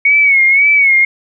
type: tone with vibrato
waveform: sine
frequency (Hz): 2217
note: C#7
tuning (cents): 0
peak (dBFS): -6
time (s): 0.05-1.05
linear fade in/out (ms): 5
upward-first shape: sine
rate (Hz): 1.9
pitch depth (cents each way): 76
effects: none